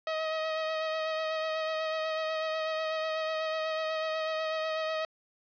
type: tone with vibrato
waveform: sawtooth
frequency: 633 Hz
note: D#5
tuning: 30 cents sharp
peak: -26 dBFS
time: 0.07-5.05 s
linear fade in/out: 2 ms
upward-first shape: sine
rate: 8.1 Hz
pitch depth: 18 cents each way
effects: resampled to 11025 Hz + 10-bit